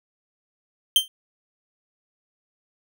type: tone with exponential decay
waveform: 45% pulse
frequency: 3136 Hz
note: G7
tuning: in tune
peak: -10 dBFS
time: 0.96-1.08 s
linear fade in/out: 1 ms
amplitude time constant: 26 ms
effects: none